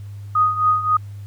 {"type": "tone with tremolo", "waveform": "sine", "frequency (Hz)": 1244.5, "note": "D#6", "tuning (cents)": 0, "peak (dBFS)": -11, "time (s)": [0.35, 0.97], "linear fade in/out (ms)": 5, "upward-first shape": "triangle", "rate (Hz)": 3.7, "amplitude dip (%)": 80, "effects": ["added 101 Hz sine -31 dBFS peak until 1.26 s", "pink hiss -55 dBFS RMS until 1.26 s"]}